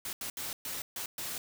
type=noise bursts at uneven times; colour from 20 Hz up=white; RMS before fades=-38 dBFS; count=6; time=0.05-0.13 / 0.21-0.3 / 0.37-0.53 / 0.65-0.82 / 0.96-1.06 / 1.18-1.38 s; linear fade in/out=2 ms; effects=none